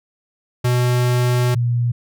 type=tone pair in turn; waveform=square / sine; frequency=123.47 / 120.02 Hz; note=B2 / B2; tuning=0 / -49 cents; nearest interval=unison; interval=49 cents; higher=first; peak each=-15 dBFS; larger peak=neither; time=0.64-1.55 / 1.55-1.92 s; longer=first; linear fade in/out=10 ms; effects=none